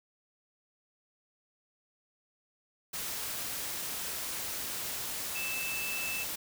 sine tone in noise, 2637 Hz, E7, in tune, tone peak -35 dBFS, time 5.35-6.24 s, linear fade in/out 10 ms, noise white, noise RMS -37 dBFS, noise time 2.93-6.36 s, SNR -1 dB, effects none

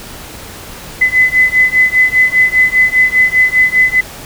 sine beating tone pair, 2015 / 2020 Hz, B6 / B6, +34 / +39 cents, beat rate 5 Hz, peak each -10 dBFS, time 1.01-4.01 s, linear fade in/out 10 ms, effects pink hiss -30 dBFS RMS until 4.25 s

